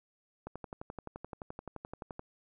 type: click train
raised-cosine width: 1 ms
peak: -27 dBFS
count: 21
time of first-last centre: 0.47-2.194 s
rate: 11.6 Hz
effects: none